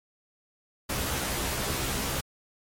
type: noise with comb filter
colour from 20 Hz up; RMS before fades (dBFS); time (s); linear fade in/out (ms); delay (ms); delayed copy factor
pink; -30; 0.89-2.21; 10; 15; +0.95
effects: MP3 64 kbps